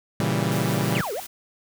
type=chord; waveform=sawtooth; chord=A# diminished seventh; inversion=none; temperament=equal; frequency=116.54 / 138.59 / 164.81 / 196 Hz; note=A#2 / C#3 / E3 / G3; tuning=0 / 0 / 0 / 0 cents; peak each=-23 dBFS; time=0.2-1.01 s; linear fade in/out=0 ms
type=noise with tremolo; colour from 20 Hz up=white; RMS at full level=-37 dBFS; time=0.51-1.27 s; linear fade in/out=10 ms; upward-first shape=sine; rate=5.9 Hz; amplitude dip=30%
type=exponential two-way sweep; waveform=triangle; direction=down then up; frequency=3136 to 381.6 to 819 Hz; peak=-25 dBFS; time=0.95-1.2 s; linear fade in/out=2 ms; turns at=1.13 s
effects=none